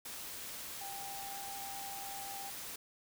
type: tone in noise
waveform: sine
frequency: 792 Hz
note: G5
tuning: 18 cents sharp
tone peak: -45 dBFS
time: 0.81-2.5 s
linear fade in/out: 5 ms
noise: white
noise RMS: -45 dBFS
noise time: 0.05-2.76 s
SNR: -3 dB
effects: none